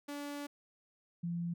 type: tone pair in turn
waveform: sawtooth / sine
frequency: 288.1 / 171.31 Hz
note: D4 / F3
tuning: -33 / -33 cents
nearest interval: major sixth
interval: 900 cents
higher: first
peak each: -36 / -34 dBFS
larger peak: second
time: 0.08-0.47 / 1.23-1.54 s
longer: first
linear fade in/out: 10 ms
effects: none